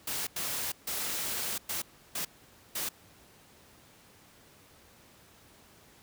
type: noise bursts at uneven times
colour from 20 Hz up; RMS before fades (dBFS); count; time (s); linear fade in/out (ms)
white; -34; 6; 0.07-0.27 / 0.36-0.72 / 0.87-1.58 / 1.69-1.82 / 2.15-2.25 / 2.75-2.89; 5
effects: pink hiss -58 dBFS RMS until 6.02 s + high-pass 60 Hz 12 dB/octave